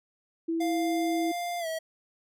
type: tone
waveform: sine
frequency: 329.6 Hz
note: E4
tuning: in tune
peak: -26 dBFS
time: 0.48-1.32 s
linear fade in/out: 10 ms
type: tone with pitch glide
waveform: square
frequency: 699 to 644.7 Hz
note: F5 to E5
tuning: +1 to -39 cents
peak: -31 dBFS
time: 0.6-1.79 s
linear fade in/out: 10 ms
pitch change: -140 cents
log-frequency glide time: 1.59-1.67 s
effects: none